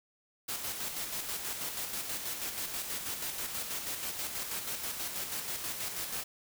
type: noise with tremolo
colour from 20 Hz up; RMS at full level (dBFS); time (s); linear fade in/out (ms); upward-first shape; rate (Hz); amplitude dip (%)
white; -36; 0.48-6.24; 10; square; 6.2; 40
effects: none